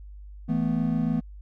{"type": "chord", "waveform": "triangle", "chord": "E suspended fourth", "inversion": "none", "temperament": "equal with one note detuned", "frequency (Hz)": [163.96, 220, 246.9], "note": ["E3", "A3", "B3"], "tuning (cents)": [-9, 0, 0], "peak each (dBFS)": -25, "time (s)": [0.48, 1.21], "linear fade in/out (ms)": 20, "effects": ["added 50 Hz sine -40 dBFS peak until 1.41 s"]}